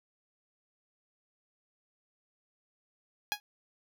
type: tone with exponential decay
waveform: 10% pulse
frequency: 830 Hz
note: G#5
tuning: 1 cent flat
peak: -17 dBFS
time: 3.32-3.4 s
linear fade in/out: 0 ms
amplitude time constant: 17 ms
effects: none